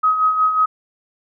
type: tone with tremolo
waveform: sine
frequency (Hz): 1266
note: D#6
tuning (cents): +30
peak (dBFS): -11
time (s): 0.03-0.66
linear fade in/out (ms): 10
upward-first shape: sine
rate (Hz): 5.5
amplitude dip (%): 55
effects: none